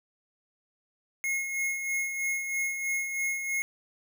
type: tone with tremolo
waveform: square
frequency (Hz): 2162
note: C#7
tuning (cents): -44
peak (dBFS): -27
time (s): 1.24-3.62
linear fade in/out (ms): 0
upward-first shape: sine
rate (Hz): 3.1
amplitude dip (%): 50
effects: none